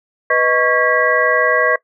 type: tone cluster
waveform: sine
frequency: 494.8 / 626 / 1112 / 1626 / 1947 Hz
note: B4 / D#5 / C#6 / G#6 / B6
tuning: +3 / +10 / +5 / -37 / -25 cents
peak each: -18 dBFS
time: 0.3-1.76 s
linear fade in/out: 5 ms
effects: noise-tail reverb RT60 0.1 s tail -20 dB re dry